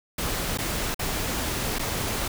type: noise with dropouts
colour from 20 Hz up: pink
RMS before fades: -28 dBFS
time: 0.18-2.28 s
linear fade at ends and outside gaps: 5 ms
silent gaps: 0.575-0.585 / 0.945-0.992 / 1.786-1.793 s
effects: none